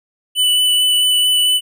square tone with vibrato, 2983 Hz, F#7, 13 cents sharp, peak -12 dBFS, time 0.35-1.61 s, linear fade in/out 50 ms, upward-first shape sine, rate 4.5 Hz, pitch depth 10 cents each way, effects none

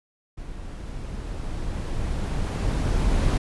brown noise with level ramp, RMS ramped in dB -37 to -19 dBFS, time 0.37-3.38 s, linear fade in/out 10 ms, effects resampled to 24000 Hz

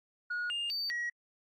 sine tone with pitch steps, 1448 / 2817 / 4593 / 1909 Hz, F#6 / F7 / D8 / A#6, -38 / +14 / -39 / +41 cents, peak -30 dBFS, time 0.3-1.1 s, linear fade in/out 10 ms, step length 200 ms, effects tanh soft clip ceiling -31 dBFS + AAC 64 kbps

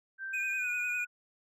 sine tone with pitch glide, 1565 to 1460.2 Hz, G6 to F#6, -3 to -23 cents, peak -36 dBFS, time 0.18-1.07 s, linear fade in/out 50 ms, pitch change -120 cents, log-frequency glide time 0.57-0.67 s
triangle tone with vibrato, 2464 Hz, D#7, 17 cents flat, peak -30 dBFS, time 0.33-1.05 s, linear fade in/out 10 ms, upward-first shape sine, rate 9.9 Hz, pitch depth 30 cents each way
effects none

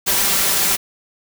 white noise with comb filter, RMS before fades -17 dBFS, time 0.06-0.77 s, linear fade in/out 20 ms, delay 5.1 ms, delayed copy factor +0.55, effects none

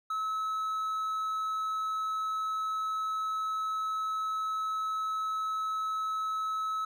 triangle tone, 1294 Hz, E6, 32 cents flat, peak -28 dBFS, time 0.1-6.85 s, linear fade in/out 5 ms, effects none

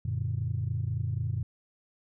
sine chord, Gb augmented, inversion none, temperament equal, 92.5 / 116.54 / 146.83 Hz, Gb2 / Bb2 / D3, 0 / 0 / 0 cents, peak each -32 / -30 / -35 dBFS, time 0.05-1.43 s, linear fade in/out 5 ms, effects tanh soft clip ceiling -20 dBFS

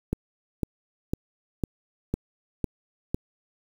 click train, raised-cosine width 3 ms, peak -12 dBFS, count 7, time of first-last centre 0.13-3.145 s, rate 1.99 Hz, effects 7-bit

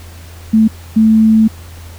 sine tone bursts at uneven times, 220 Hz, A3, in tune, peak -5 dBFS, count 2, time 0.53-0.68 / 0.96-1.48 s, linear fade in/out 10 ms, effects added 84 Hz sine -31 dBFS peak until 1.98 s + pink hiss -39 dBFS RMS until 1.98 s

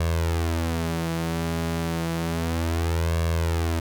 sawtooth tone with flanger, 82.8 Hz, E2, 8 cents sharp, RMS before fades -25 dBFS, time 0-3.8 s, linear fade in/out 5 ms, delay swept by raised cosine 1.8 to 7.2 ms, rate 0.31 Hz, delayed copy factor +0.7, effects none

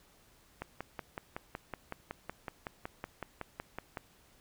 click train, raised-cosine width 0.5 ms, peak -23 dBFS, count 19, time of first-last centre 0.62-3.972 s, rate 5.37 Hz, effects pink hiss -64 dBFS RMS until 4.4 s

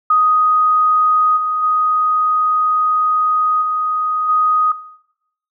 sine tone with level steps, 1248 Hz, D#6, 5 cents sharp, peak -9 / -14 / -11 / -14 / -10 dBFS, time 0.1-4.72 s, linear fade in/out 5 ms, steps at 1.36 / 1.62 / 3.61 / 4.28 s, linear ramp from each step 20 ms, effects noise-tail reverb RT60 0.8 s tail -20 dB re dry

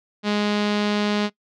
sawtooth tone with low-pass filter, 207.7 Hz, G#3, in tune, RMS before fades -22 dBFS, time 0.23-1.3 s, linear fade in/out 50 ms, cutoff 4100 Hz, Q 1.9, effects noise-tail reverb RT60 0.1 s tail -21 dB re dry

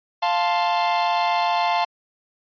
45% pulse chord, F major, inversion none, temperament equal, 698.5 / 880 / 1046.5 Hz, F5 / A5 / C6, 0 / 0 / 0 cents, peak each -22 / -22 / -26 dBFS, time 0.22-1.85 s, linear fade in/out 10 ms, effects resampled to 11025 Hz

